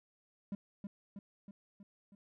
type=tone with echo; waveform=triangle; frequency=199.7 Hz; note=G3; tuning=32 cents sharp; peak=-34 dBFS; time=0.52-0.55 s; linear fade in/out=2 ms; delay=320 ms; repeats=5; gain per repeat=-4 dB; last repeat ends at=2.15 s; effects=none